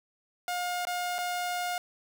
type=tone with dropouts; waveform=sawtooth; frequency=713 Hz; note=F5; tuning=36 cents sharp; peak=-26 dBFS; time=0.48-1.78 s; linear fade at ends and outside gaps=1 ms; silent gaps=0.852-0.87 / 1.183-1.187 s; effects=none